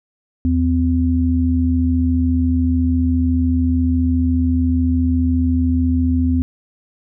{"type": "tone pair together", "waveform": "sine", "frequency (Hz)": [80.5, 255.6], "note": ["E2", "C4"], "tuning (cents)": [-41, -40], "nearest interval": "octave + minor sixth", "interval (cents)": 2001, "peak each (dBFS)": [-16, -16], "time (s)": [0.45, 6.42], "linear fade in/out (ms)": 0, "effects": []}